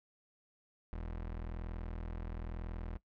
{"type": "tone", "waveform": "30% pulse", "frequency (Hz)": 41, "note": "E1", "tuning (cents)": -9, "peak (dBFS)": -37, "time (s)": [0.93, 2.97], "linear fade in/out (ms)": 0, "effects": ["noise-tail reverb RT60 0.1 s tail -18 dB re dry", "low-pass 2000 Hz 12 dB/octave"]}